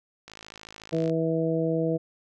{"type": "click train", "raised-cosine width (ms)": 0.2, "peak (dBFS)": -25, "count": 45, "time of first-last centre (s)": [0.28, 1.096], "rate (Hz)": 53.9}
{"type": "harmonic tone", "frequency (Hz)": 162.6, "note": "E3", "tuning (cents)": -23, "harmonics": [1, 2, 3, 4], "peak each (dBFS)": [-28, -28, -27, -32], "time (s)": [0.92, 1.98], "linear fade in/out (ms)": 20}
{"effects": []}